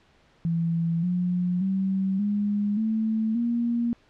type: tone with pitch steps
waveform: sine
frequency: 166.9 / 178.88 / 191.72 / 205.5 / 220.2 / 236 Hz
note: E3 / F3 / G3 / G#3 / A3 / A#3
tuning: +22 / +42 / -38 / -18 / +2 / +22 cents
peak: -22 dBFS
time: 0.45-3.93 s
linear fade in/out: 0 ms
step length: 580 ms
effects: pink hiss -60 dBFS RMS until 4.09 s + low-pass 4000 Hz 12 dB/octave